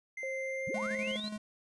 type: tone with pitch glide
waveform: triangle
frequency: 2083 to 2107 Hz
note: C7 to C7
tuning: -8 to +12 cents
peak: -36 dBFS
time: 0.17-1.17 s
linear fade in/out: 5 ms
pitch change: +20 cents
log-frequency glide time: 0.36-0.76 s
type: tone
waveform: sine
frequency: 530 Hz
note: C5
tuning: 22 cents sharp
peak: -36 dBFS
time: 0.23-1.16 s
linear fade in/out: 2 ms
type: linear sweep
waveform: sine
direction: up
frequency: 86.9 to 4186 Hz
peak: -38 dBFS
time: 0.67-1.29 s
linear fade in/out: 5 ms
type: tone with tremolo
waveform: square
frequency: 212 Hz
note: G#3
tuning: 36 cents sharp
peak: -37 dBFS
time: 0.74-1.38 s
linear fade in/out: 5 ms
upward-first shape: square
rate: 12 Hz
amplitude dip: 45%
effects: resampled to 24000 Hz